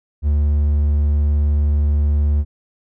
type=tone; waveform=triangle; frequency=73.42 Hz; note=D2; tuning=in tune; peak=-11 dBFS; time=0.22-2.45 s; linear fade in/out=50 ms; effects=none